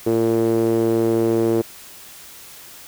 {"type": "tone with band-pass filter", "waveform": "sawtooth", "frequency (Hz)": 114, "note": "A#2", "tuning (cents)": -38, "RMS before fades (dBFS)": -18, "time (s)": [0.06, 1.62], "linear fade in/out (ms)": 10, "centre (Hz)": 390, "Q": 4.5, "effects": ["white hiss -41 dBFS RMS until 2.87 s"]}